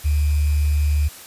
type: tone with sample-and-hold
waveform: sine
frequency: 74 Hz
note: D2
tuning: 14 cents sharp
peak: -15 dBFS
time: 0.04-1.09 s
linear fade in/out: 20 ms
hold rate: 2450 Hz
effects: white hiss -40 dBFS RMS until 1.26 s + resampled to 32000 Hz